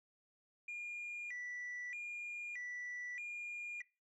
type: tone with vibrato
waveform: sine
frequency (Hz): 2179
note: C#7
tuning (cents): -30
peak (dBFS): -40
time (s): 0.68-3.82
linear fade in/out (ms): 5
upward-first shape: square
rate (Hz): 0.8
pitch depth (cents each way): 180
effects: noise-tail reverb RT60 0.3 s tail -24 dB re dry + tanh soft clip ceiling -40 dBFS